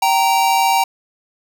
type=tone pair together; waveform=square; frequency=776 / 930 Hz; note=G5 / A#5; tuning=-18 / -4 cents; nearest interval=minor third; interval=314 cents; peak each=-16 dBFS; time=0.02-0.84 s; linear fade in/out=5 ms; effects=none